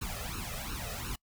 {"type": "noise with flanger", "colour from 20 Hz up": "pink", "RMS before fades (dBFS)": -38, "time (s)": [0.01, 1.16], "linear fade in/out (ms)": 10, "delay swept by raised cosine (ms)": [0.73, 1.63], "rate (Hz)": 2.8, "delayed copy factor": 0.95, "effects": ["noise-tail reverb RT60 0.1 s tail -25 dB re dry"]}